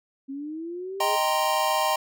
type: linear sweep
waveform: sine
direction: up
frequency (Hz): 266.4 to 426.6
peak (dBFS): -31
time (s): 0.28-1.17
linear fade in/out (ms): 20
type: chord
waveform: square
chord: C minor seventh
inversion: first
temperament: equal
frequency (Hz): 622.3 / 784 / 932.3 / 1046.5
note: Eb5 / G5 / Bb5 / C6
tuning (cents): 0 / 0 / 0 / 0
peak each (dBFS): -28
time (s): 1-1.96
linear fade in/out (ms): 5
effects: none